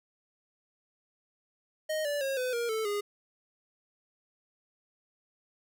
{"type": "tone with pitch steps", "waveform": "square", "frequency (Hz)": [622.3, 580.6, 541.7, 505.5, 471.6, 440, 410.6], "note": ["D#5", "D5", "C#5", "B4", "A#4", "A4", "G#4"], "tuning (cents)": [0, -20, -40, 40, 20, 0, -20], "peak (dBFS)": -30, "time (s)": [1.89, 3.01], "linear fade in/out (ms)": 10, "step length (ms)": 160, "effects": []}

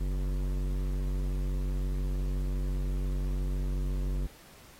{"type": "tone with hard clipping", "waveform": "sine", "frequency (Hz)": 47.11, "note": "F#1", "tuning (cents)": 32, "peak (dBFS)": -30, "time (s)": [0, 4.27], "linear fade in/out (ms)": 10, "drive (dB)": 14, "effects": ["pink hiss -55 dBFS RMS until 4.79 s", "AAC 48 kbps"]}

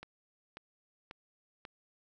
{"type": "click train", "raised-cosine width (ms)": 0.3, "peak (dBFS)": -29, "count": 4, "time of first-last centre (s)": [0.03, 1.652], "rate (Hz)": 1.85, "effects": []}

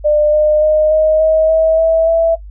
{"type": "tone with pitch steps", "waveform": "sine", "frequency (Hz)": [599, 607.4, 615.8, 624.4, 633.2, 642, 651, 660], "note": ["D5", "D#5", "D#5", "D#5", "D#5", "E5", "E5", "E5"], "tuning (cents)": [34, -42, -18, 6, 30, -46, -22, 2], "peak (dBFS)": -8, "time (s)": [0.04, 2.36], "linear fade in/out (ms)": 20, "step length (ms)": 290, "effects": ["noise-tail reverb RT60 0.1 s tail -22 dB re dry", "added 50 Hz sine -29 dBFS peak until 2.5 s"]}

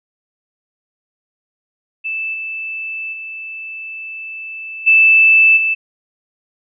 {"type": "tone with level steps", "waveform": "sine", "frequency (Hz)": 2637, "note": "E7", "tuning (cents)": 0, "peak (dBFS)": [-19, -22, -26, -6, -13], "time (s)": [2.04, 5.75], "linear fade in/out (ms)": 20, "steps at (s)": [2.33, 3.12, 4.86, 5.56], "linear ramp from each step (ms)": 20, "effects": []}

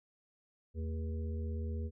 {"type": "harmonic tone with a mistuned harmonic", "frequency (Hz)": 80.8, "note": "E2", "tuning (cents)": -34, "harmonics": [1, 3, 5, 6], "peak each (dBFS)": [-35, -45, -49, -51], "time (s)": [0.74, 1.91], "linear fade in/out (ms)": 50, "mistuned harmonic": 3, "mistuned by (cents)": -120, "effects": []}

